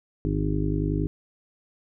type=harmonic tone; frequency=50.8 Hz; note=G#1; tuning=38 cents flat; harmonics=1 / 2 / 3 / 5 / 6 / 7 / 8; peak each=-28 / -31 / -28 / -32 / -29 / -37 / -34 dBFS; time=0.25-1.07 s; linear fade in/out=0 ms; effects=none